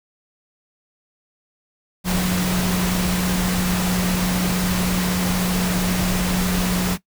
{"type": "tone in noise", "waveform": "sine", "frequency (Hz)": 181.6, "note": "F#3", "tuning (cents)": -32, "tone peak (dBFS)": -19, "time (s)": [2.04, 6.98], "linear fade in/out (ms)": 50, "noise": "pink", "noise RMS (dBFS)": -24, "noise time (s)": [2.04, 6.98], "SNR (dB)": 2, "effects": ["noise-tail reverb RT60 0.1 s tail -18 dB re dry"]}